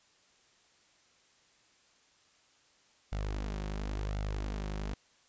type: tone with flanger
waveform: sawtooth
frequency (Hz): 51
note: G#1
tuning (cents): -31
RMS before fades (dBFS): -36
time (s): 3.12-4.94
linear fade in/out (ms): 5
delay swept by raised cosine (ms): 1.4 to 5.5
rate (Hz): 0.94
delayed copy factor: +0.5
effects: white hiss -66 dBFS RMS until 5.28 s + resampled to 16000 Hz